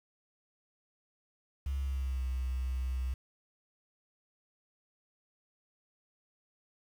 triangle tone with pitch glide, 68.5 to 63.91 Hz, C#2 to C2, -20 to -40 cents, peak -27 dBFS, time 1.66-3.14 s, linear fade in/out 5 ms, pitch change -120 cents, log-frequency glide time 1.79-2.26 s, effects tanh soft clip ceiling -29 dBFS + 9-bit

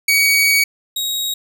sawtooth tone pair in turn, 2256 / 3794 Hz, C#7 / A#7, +30 / +30 cents, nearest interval major sixth, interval 900 cents, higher second, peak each -8 / -16 dBFS, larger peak first, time 0.08-0.64 / 0.96-1.34 s, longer first, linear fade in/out 5 ms, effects none

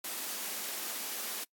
white high-pass noise, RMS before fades -38 dBFS, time 0.04-1.44 s, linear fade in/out 5 ms, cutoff 200 Hz, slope 48 dB/octave, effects noise-tail reverb RT60 0.1 s tail -24 dB re dry + AAC 64 kbps

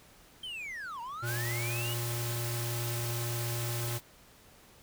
triangle linear two-way sweep, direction down then up, 3174 to 901 to 2953 Hz, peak -36 dBFS, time 0.43-1.94 s, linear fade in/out 5 ms, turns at 1.01 s
square tone, 118.1 Hz, A#2, 23 cents sharp, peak -34 dBFS, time 1.22-3.99 s, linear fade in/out 20 ms
white noise, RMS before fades -39 dBFS, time 1.24-4.01 s, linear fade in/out 50 ms
effects pink hiss -58 dBFS RMS until 4.82 s

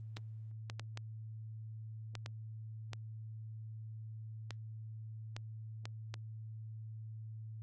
clicks, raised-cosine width 0.2 ms, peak -26 dBFS, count 11, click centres 0.169 / 0.699 / 0.796 / 0.974 / 2.153 / 2.261 / 2.933 / 4.507 / 5.365 / 5.855 / 6.141 s, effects added 110 Hz sine -44 dBFS peak until 7.62 s + Opus 24 kbps

